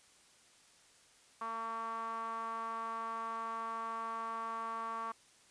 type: tone with band-pass filter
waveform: sawtooth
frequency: 226.7 Hz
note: A#3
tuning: 48 cents flat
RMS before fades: -40 dBFS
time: 1.41-5.12 s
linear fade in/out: 5 ms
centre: 1100 Hz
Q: 6.6
effects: white hiss -64 dBFS RMS until 5.5 s + resampled to 22050 Hz